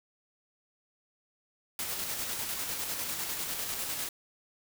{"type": "noise with tremolo", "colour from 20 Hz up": "white", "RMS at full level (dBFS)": -34, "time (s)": [1.79, 4.09], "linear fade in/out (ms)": 2, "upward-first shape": "square", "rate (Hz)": 10, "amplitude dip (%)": 30, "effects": []}